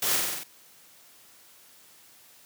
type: noise with echo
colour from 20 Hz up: white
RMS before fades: -27 dBFS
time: 0.02-0.16 s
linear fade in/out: 5 ms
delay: 46 ms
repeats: 6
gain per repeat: -2 dB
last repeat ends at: 0.436 s
effects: white hiss -55 dBFS RMS until 2.45 s + high-pass 100 Hz 12 dB/octave